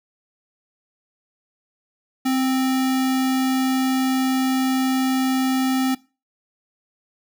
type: tone with sample-and-hold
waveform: sine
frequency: 260.9 Hz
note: C4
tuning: 5 cents flat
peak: -17 dBFS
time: 2.25-5.95 s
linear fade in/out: 10 ms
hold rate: 1050 Hz
effects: noise-tail reverb RT60 0.3 s tail -20 dB re dry